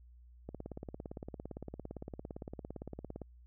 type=click train; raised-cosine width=2 ms; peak=-29 dBFS; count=49; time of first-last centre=0.49-3.217 s; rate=17.6 Hz; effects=added 60 Hz sine -55 dBFS peak until 3.46 s